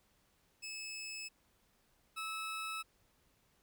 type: tone pair in turn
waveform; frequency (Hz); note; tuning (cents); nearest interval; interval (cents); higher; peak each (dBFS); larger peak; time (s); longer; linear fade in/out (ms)
20% pulse; 2600 / 1300; E7 / E6; -24 / -24; octave; 1200; first; -38 / -34; second; 0.62-1.29 / 2.16-2.83; neither; 20
effects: pink hiss -73 dBFS RMS until 3.62 s